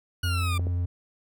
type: linear sweep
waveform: 20% pulse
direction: down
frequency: 1459 to 1174.7 Hz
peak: -25 dBFS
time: 0.23-0.58 s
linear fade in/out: 5 ms
type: tone with vibrato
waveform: triangle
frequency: 88 Hz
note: F2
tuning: 14 cents sharp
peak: -22 dBFS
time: 0.23-0.86 s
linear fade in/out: 10 ms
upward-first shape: square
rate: 13 Hz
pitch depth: 10 cents each way
type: clicks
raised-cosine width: 2 ms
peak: -22 dBFS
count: 2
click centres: 0.595 / 0.669 s
effects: none